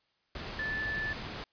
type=tone in noise; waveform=sine; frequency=1748 Hz; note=A6; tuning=12 cents flat; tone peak=-32 dBFS; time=0.59-1.13 s; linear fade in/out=2 ms; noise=pink; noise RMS=-40 dBFS; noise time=0.35-1.44 s; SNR=+5 dB; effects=white hiss -74 dBFS RMS until 1.52 s + resampled to 11025 Hz